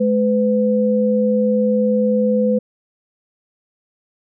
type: tone pair together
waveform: sine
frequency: 212.4 / 503.4 Hz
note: G#3 / B4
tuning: +39 / +33 cents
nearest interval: octave + minor third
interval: 1494 cents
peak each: -16 dBFS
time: 0-2.59 s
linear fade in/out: 10 ms
effects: none